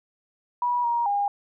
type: tone with pitch steps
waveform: sine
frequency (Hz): 972 / 945 / 810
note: B5 / A#5 / G#5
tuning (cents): -28 / +23 / -43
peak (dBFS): -21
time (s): 0.62-1.28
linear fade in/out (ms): 2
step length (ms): 220
effects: none